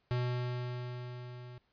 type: tone with level ramp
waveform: square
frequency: 123.47 Hz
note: B2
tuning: in tune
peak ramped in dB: -30 to -47 dBFS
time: 0.11-1.58 s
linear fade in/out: 0 ms
effects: pink hiss -75 dBFS RMS until 1.72 s + resampled to 11025 Hz